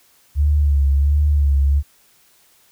sine tone with vibrato, 71.6 Hz, D2, 43 cents flat, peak -12 dBFS, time 0.35-1.83 s, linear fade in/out 50 ms, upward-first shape sine, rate 1.4 Hz, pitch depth 58 cents each way, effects white hiss -55 dBFS RMS until 2.71 s

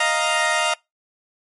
15% pulse chord, Eb suspended second, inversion none, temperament equal, 622.3 / 698.5 / 932.3 Hz, Eb5 / F5 / Bb5, 0 / 0 / 0 cents, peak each -16 dBFS, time 0-0.74 s, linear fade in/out 5 ms, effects noise-tail reverb RT60 0.2 s tail -25 dB re dry + MP3 48 kbps

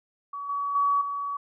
sine tone with level steps, 1134 Hz, C#6, 39 cents sharp, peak -32 / -26 / -20 / -28 dBFS, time 0.33-1.37 s, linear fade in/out 5 ms, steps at 0.49 / 0.75 / 1.01 s, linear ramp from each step 5 ms, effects none

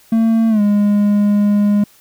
triangle tone with pitch glide, 225.6 to 205.7 Hz, A3 to G#3, +44 to -16 cents, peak -8 dBFS, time 0.12-1.84 s, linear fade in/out 5 ms, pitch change -160 cents, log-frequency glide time 0.49-0.61 s, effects white hiss -49 dBFS RMS until 2 s

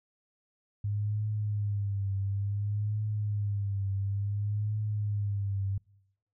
sine tone with vibrato, 102.1 Hz, G#2, 29 cents flat, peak -28 dBFS, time 0.84-5.78 s, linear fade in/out 5 ms, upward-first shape triangle, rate 0.57 Hz, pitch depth 80 cents each way, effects noise-tail reverb RT60 0.9 s tail -26 dB re dry

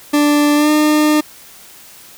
40% pulse tone with pitch glide, 293.7 to 303 Hz, D4 to D#4, 0 to -46 cents, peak -9 dBFS, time 0.13-1.21 s, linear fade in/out 10 ms, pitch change +54 cents, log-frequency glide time 0.55-0.7 s, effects white hiss -40 dBFS RMS until 2.17 s

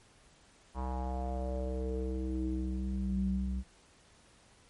square tone with low-pass filter sweep, 64.2 Hz, C2, 32 cents flat, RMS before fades -34 dBFS, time 0.74-3.64 s, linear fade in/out 50 ms, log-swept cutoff 990 to 150 Hz, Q 5.3, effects pink hiss -62 dBFS RMS until 4.69 s + MP3 48 kbps

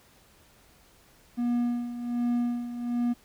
triangle tone with tremolo, 240.4 Hz, B3, 46 cents flat, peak -21 dBFS, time 1.37-3.14 s, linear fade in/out 20 ms, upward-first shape sine, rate 1.3 Hz, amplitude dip 70%, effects pink hiss -59 dBFS RMS until 3.24 s

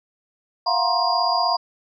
sine tone cluster, 689 / 725 / 949 / 1055 / 4840 Hz, F5 / F#5 / A#5 / C6 / D#8, -24 / -35 / +31 / +14 / -49 cents, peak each -24 dBFS, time 0.66-1.57 s, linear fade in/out 10 ms, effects none

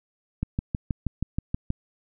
click train, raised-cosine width 5 ms, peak -13 dBFS, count 9, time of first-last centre 0.43-1.704 s, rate 6.28 Hz, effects none

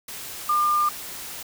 sine tone in noise, 1200 Hz, D6, 37 cents sharp, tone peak -18 dBFS, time 0.49-0.89 s, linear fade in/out 5 ms, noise white, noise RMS -36 dBFS, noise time 0.08-1.43 s, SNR +15 dB, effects none

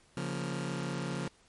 sawtooth chord, Bb minor, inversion first, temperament just, 139.85 / 174.81 / 233.1 Hz, Db3 / F3 / Bb3, +16 / +2 / 0 cents, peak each -33 / -33 / -37 dBFS, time 0.17-1.28 s, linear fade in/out 2 ms, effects pink hiss -64 dBFS RMS until 1.48 s + MP3 48 kbps

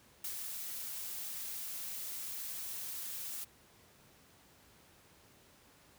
blue noise with ADSR envelope, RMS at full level -39 dBFS, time 0.24-3.45 s, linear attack 5 ms, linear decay 90 ms, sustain -3 dB, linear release 17 ms, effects pink hiss -63 dBFS RMS until 5.98 s + high-pass 60 Hz 12 dB/octave

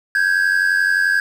triangle tone pair together, 1569.7 / 1661.2 Hz, G6 / G#6, +2 / 0 cents, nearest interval minor second, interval 98 cents, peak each -15 dBFS, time 0.15-1.2 s, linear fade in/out 2 ms, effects 7-bit

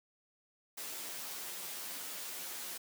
white noise with comb filter, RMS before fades -43 dBFS, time 0.77-2.78 s, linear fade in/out 10 ms, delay 11 ms, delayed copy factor +0.75, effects high-pass 200 Hz 12 dB/octave

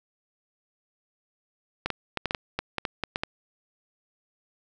clicks, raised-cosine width 0.3 ms, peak -11 dBFS, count 12, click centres 1.86 / 1.903 / 2.173 / 2.257 / 2.309 / 2.348 / 2.59 / 2.783 / 2.852 / 3.037 / 3.159 / 3.235 s, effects none

